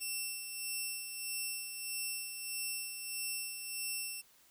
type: tone with tremolo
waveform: 10% pulse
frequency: 2700 Hz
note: E7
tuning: 41 cents sharp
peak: -27 dBFS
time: 0-4.22 s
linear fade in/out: 20 ms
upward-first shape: sine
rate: 1.6 Hz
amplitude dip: 50%
effects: white hiss -65 dBFS RMS until 4.5 s